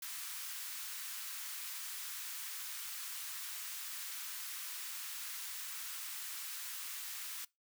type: high-pass noise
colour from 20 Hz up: white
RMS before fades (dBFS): -44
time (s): 0.02-7.45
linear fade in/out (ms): 5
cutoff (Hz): 1100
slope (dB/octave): 24
effects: noise-tail reverb RT60 0.2 s tail -22 dB re dry